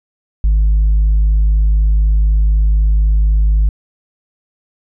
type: tone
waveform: sine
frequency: 52 Hz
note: G#1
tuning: 3 cents sharp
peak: -6 dBFS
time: 0.44-3.69 s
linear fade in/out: 0 ms
effects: tanh soft clip ceiling -7 dBFS